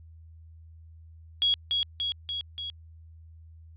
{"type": "tone with echo", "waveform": "sine", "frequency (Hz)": 3322, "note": "G#7", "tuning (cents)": 0, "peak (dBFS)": -20, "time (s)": [1.42, 1.54], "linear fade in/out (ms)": 0, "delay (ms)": 290, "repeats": 4, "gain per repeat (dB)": -3, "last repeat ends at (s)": 2.7, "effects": ["added 81 Hz sine -47 dBFS peak until 3.76 s", "resampled to 8000 Hz"]}